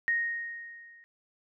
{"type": "tone with level ramp", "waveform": "sine", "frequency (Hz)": 1864.7, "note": "A#6", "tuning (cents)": 0, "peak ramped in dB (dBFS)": [-23, -53], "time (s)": [0.08, 1.04], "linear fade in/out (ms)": 0, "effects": []}